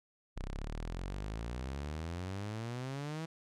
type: exponential sweep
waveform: sawtooth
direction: up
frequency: 30.78 to 164.81 Hz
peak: -34 dBFS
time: 0.36-3.26 s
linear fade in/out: 10 ms
effects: low-pass 8000 Hz 12 dB/octave